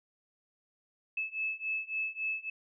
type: beating tone pair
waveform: sine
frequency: 2605 / 2608.6 Hz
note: E7 / E7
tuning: -21 / -19 cents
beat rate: 3.6 Hz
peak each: -36 / -35 dBFS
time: 1.17-2.5 s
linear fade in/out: 5 ms
effects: none